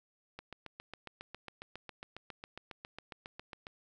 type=click train; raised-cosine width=0.3 ms; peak=-28 dBFS; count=25; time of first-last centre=0.39-3.669 s; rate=7.32 Hz; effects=none

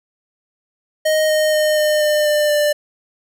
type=tone with pitch steps; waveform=square; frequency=622.3 / 617.3 / 612.3 / 607.4 / 602.5 / 597.6 / 592.8 Hz; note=D#5 / D#5 / D#5 / D#5 / D5 / D5 / D5; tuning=0 / -14 / -28 / -42 / +44 / +30 / +16 cents; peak=-14 dBFS; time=1.05-2.73 s; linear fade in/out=10 ms; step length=240 ms; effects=none

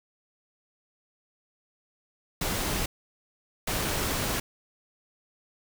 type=noise bursts at uneven times; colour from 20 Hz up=pink; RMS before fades=-29 dBFS; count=2; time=2.41-2.86 / 3.67-4.4 s; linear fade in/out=5 ms; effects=none

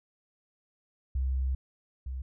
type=tone pair in turn; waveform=sine; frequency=65.41 / 64.88 Hz; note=C2 / C2; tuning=0 / -14 cents; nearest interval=unison; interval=14 cents; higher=first; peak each=-26 / -33 dBFS; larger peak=first; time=1.15-1.55 / 2.06-2.22 s; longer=first; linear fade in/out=5 ms; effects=none

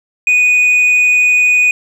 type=tone with tanh clipping; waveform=sine; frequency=2478 Hz; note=D#7; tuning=8 cents flat; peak=-8 dBFS; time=0.27-1.71 s; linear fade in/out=2 ms; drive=3 dB; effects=none

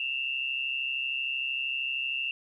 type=tone pair together; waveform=sine; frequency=2669 / 2802 Hz; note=E7 / F7; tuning=+21 / +5 cents; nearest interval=minor second; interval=84 cents; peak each=-31 / -32 dBFS; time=0-2.31 s; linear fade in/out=2 ms; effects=11-bit

